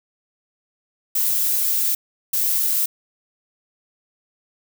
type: noise bursts at uneven times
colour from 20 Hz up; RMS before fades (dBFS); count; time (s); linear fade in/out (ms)
violet; -20; 2; 1.15-1.95 / 2.33-2.86; 5
effects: none

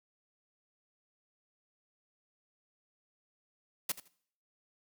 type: noise with echo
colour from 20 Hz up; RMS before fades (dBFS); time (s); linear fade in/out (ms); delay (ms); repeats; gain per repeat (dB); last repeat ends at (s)
white; -32; 3.89-3.92; 5; 81; 2; -15; 4.082
effects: noise-tail reverb RT60 0.6 s tail -22 dB re dry

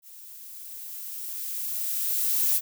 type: noise with level ramp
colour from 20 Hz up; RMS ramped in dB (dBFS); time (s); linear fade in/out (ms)
violet; -47 to -22; 0.02-2.61; 50
effects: none

